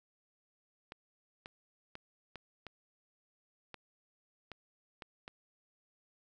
clicks, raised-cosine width 0.3 ms, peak -29 dBFS, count 9, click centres 0.921 / 1.459 / 1.954 / 2.357 / 2.667 / 3.743 / 4.517 / 5.022 / 5.279 s, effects none

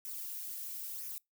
violet noise with flanger, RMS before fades -42 dBFS, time 0.05-1.18 s, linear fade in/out 0 ms, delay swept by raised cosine 0.24 to 3.14 ms, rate 1 Hz, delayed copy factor -0.6, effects noise-tail reverb RT60 0.2 s tail -26 dB re dry

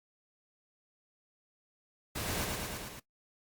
pink noise with echo, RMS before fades -37 dBFS, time 2.15-2.45 s, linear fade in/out 10 ms, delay 110 ms, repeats 5, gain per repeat -2 dB, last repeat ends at 3 s, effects noise-tail reverb RT60 0.1 s tail -18 dB re dry + Opus 48 kbps

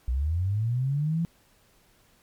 sine linear sweep, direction up, 58.27 to 170.9 Hz, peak -23 dBFS, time 0.08-1.25 s, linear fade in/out 0 ms, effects pink hiss -62 dBFS RMS until 2.22 s + MP3 96 kbps

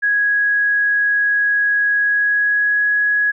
sine tone with pitch glide, 1661.2 to 1673.7 Hz, G#6 to G#6, 0 to +13 cents, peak -13 dBFS, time 0.02-3.32 s, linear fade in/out 20 ms, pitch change +13 cents, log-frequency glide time 1.98-2.88 s, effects none

